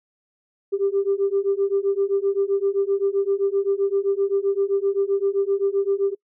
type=beating tone pair; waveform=sine; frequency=391.8 / 399.5 Hz; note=G4 / G4; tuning=-1 / +33 cents; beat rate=7.7 Hz; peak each=-21 dBFS; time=0.72-6.15 s; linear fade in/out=20 ms; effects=noise-tail reverb RT60 0.1 s tail -26 dB re dry + tanh soft clip ceiling -12 dBFS